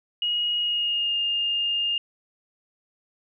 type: tone with pitch glide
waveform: sine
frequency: 2886 to 2822 Hz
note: F#7 to F7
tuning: -44 to +17 cents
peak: -22 dBFS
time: 0.22-1.98 s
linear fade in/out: 2 ms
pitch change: -39 cents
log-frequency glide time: 0.59-1.17 s
effects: none